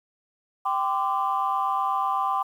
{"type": "chord", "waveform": "sine", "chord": "G suspended fourth", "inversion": "none", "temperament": "equal with one note detuned", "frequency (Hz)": [784, 1026.7, 1174.7], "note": ["G5", "C6", "D6"], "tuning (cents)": [0, -33, 0], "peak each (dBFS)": -26, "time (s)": [0.65, 2.43], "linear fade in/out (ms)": 10, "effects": ["tanh soft clip ceiling -14 dBFS", "9-bit"]}